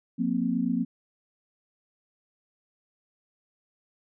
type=chord; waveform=sine; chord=F suspended fourth; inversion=none; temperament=equal with one note detuned; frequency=179.21 / 233.1 / 261.6 Hz; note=F3 / Bb3 / C4; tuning=+45 / 0 / 0 cents; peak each=-30 / -27 / -28 dBFS; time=0.18-0.85 s; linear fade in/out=20 ms; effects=none